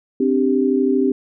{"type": "chord", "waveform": "sine", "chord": "C suspended second", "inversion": "none", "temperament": "just", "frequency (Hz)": [261.6, 294.3, 392.4], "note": ["C4", "D4", "G4"], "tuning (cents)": [0, 4, 2], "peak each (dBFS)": [-17, -21, -18], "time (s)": [0.2, 1.12], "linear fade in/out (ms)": 5, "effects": []}